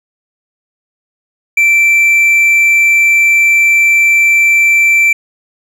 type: tone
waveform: triangle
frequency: 2340 Hz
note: D7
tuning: 7 cents flat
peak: -4 dBFS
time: 1.57-5.13 s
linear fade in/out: 5 ms
effects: none